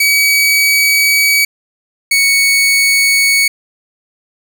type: tone pair in turn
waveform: sawtooth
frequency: 2271 / 2224 Hz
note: C#7 / C#7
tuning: +41 / +5 cents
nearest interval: unison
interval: 36 cents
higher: first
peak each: -5 dBFS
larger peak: neither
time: 0-1.45 / 2.11-3.48 s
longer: first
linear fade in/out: 5 ms
effects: none